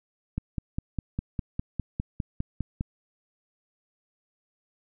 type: click train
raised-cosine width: 5 ms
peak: -16 dBFS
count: 13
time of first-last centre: 0.38-2.809 s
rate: 4.94 Hz
effects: none